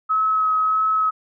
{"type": "tone with vibrato", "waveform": "sine", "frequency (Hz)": 1282, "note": "E6", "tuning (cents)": -49, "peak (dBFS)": -16, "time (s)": [0.09, 1.11], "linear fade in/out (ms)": 20, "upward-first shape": "sine", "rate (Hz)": 1.6, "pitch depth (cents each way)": 12, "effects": []}